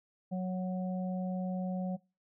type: harmonic tone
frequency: 184.4 Hz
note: F#3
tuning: 6 cents flat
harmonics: 1 / 3 / 4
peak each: -32 / -42 / -44 dBFS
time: 0.31-1.97 s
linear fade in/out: 20 ms
effects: noise-tail reverb RT60 0.3 s tail -24 dB re dry